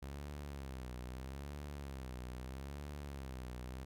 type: tone with vibrato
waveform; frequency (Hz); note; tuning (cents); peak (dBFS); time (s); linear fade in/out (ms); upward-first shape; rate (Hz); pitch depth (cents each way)
sawtooth; 67.2; C2; +47; -40; 0.02-3.85; 10; sine; 0.78; 140
effects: none